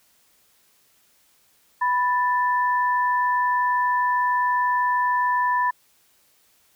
sine tone pair together, 989.5 / 1763 Hz, B5 / A6, +3 / +3 cents, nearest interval minor seventh, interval 1000 cents, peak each -19 / -26 dBFS, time 1.81-5.71 s, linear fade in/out 10 ms, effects white hiss -61 dBFS RMS until 6.75 s

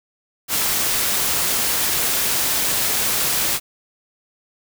white noise, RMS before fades -20 dBFS, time 0.48-3.6 s, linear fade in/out 50 ms, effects none

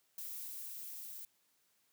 violet noise with level ramp, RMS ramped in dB -44 to -48 dBFS, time 0.18-1.25 s, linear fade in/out 2 ms, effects white hiss -75 dBFS RMS until 1.92 s + high-pass 100 Hz 12 dB/octave

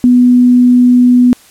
sine tone, 247 Hz, B3, in tune, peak -3 dBFS, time 0.04-1.33 s, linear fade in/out 0 ms, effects white hiss -42 dBFS RMS until 1.5 s + low-pass 12000 Hz 12 dB/octave

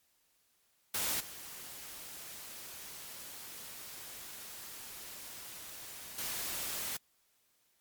white noise with level steps, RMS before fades -34 / -47 / -38 dBFS, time 0.94-6.97 s, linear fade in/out 5 ms, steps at 1.2 / 6.18 s, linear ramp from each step 5 ms, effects white hiss -73 dBFS RMS until 7.8 s + MP3 96 kbps

